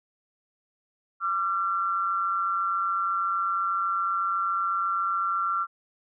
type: tone pair together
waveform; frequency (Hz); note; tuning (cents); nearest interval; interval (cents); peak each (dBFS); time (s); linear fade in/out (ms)
sine; 1177.8 / 1364; D6 / F6; +5 / -41; minor third; 254; -29 / -25; 1.2-5.67; 50
effects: none